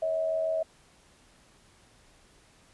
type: tone pair together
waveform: sine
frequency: 557 / 643.8 Hz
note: C#5 / E5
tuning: +8 / -41 cents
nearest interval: minor third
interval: 251 cents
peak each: -36 / -26 dBFS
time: 0.02-0.63 s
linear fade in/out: 5 ms
effects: pink hiss -60 dBFS RMS until 2.73 s + resampled to 24000 Hz